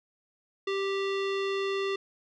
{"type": "tone with low-pass filter", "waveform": "square", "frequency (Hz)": 392, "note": "G4", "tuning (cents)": 0, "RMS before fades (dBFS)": -30, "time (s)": [0.67, 1.96], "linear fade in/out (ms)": 5, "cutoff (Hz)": 3500, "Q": 2, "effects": []}